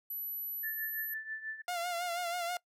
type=tone; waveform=sine; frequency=11840 Hz; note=F#9; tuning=in tune; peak=-36 dBFS; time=0.1-1.14 s; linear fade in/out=5 ms
type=tone with tremolo; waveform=sine; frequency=1760 Hz; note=A6; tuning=in tune; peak=-35 dBFS; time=0.63-1.62 s; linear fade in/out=10 ms; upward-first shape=triangle; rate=6.1 Hz; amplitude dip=80%
type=tone with vibrato; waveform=sawtooth; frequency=698.5 Hz; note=F5; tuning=in tune; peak=-30 dBFS; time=1.68-2.57 s; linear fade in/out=2 ms; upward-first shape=sine; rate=6.2 Hz; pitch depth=52 cents each way
effects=noise-tail reverb RT60 0.1 s tail -22 dB re dry